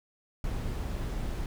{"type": "noise", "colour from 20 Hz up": "brown", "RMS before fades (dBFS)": -33, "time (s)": [0.44, 1.46], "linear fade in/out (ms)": 2, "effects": []}